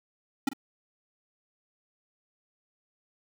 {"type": "tone with echo", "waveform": "square", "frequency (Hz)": 273.7, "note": "C#4", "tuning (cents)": -22, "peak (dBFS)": -23, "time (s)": [0.47, 0.49], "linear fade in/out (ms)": 5, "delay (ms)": 44, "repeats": 1, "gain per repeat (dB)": -13, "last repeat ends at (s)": 0.534, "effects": ["9-bit"]}